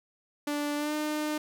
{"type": "tone with pitch glide", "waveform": "sawtooth", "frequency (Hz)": [292.7, 303], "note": ["D4", "D#4"], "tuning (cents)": [-6, -46], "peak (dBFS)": -25, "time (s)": [0.47, 1.38], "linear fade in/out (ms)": 5, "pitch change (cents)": 60, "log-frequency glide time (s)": [0.76, 0.94], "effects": []}